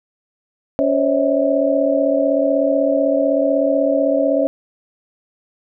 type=tone cluster; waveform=sine; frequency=280.4 / 527 / 563 / 644 Hz; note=C#4 / C5 / C#5 / E5; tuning=+20 / +12 / +27 / -41 cents; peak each=-19 dBFS; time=0.79-4.47 s; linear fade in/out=0 ms; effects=none